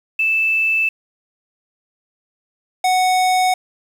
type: tone pair in turn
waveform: sine / square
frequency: 2637 / 740 Hz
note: E7 / F#5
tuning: 0 / 0 cents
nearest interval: octave + minor seventh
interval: 2200 cents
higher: first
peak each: -14 dBFS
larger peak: neither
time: 0.19-0.89 / 2.84-3.54 s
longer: neither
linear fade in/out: 5 ms
effects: low-pass 12000 Hz 12 dB/octave + 7-bit